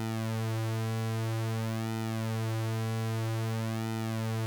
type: tone with flanger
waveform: sawtooth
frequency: 112 Hz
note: A2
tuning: 31 cents sharp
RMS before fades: -32 dBFS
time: 0-4.46 s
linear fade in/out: 0 ms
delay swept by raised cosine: 1.8 to 5.7 ms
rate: 0.51 Hz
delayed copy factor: -0.75
effects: none